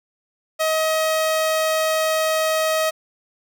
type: tone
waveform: sawtooth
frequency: 633 Hz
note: D#5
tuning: 30 cents sharp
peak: -14 dBFS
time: 0.59-2.91 s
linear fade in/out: 20 ms
effects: none